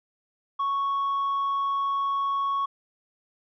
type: tone with tanh clipping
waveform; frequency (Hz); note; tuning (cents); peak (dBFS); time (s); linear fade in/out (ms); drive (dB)
sine; 1108.7; C#6; 0; -24; 0.59-2.66; 10; 1
effects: none